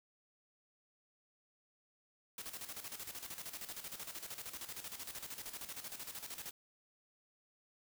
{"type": "noise with tremolo", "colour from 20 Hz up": "white", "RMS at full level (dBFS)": -45, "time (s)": [2.38, 6.51], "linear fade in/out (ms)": 2, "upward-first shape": "square", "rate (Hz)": 13, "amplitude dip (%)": 65, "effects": []}